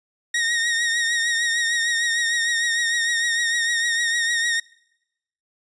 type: tone with vibrato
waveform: sawtooth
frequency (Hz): 1864.7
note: A#6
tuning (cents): 0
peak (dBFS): -16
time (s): 0.34-4.6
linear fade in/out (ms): 5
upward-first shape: triangle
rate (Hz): 6.6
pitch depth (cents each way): 46
effects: noise-tail reverb RT60 0.9 s tail -26 dB re dry + resampled to 22050 Hz